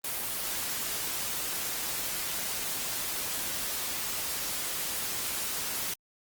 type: noise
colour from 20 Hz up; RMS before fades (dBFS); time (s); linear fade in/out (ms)
white; -33; 0.04-5.94; 5
effects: Opus 24 kbps